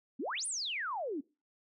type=exponential two-way sweep; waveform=sine; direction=up then down; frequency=218.8 to 9910 to 259.6 Hz; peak=-34 dBFS; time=0.19-1.21 s; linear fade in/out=10 ms; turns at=0.46 s; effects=noise-tail reverb RT60 0.3 s tail -23 dB re dry